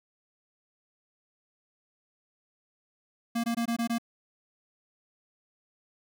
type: tone bursts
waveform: square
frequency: 233.1 Hz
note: A#3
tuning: in tune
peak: -27 dBFS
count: 6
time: 3.35-3.984 s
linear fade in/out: 10 ms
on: 89 ms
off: 20 ms
effects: none